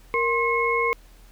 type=tone cluster; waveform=sine; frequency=466.7 / 1058 / 2177 Hz; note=A#4 / C6 / C#7; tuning=+2 / +19 / -32 cents; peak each=-24 dBFS; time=0.14-0.93 s; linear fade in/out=0 ms; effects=added 40 Hz sine -47 dBFS peak until 1.31 s + pink hiss -56 dBFS RMS until 1.31 s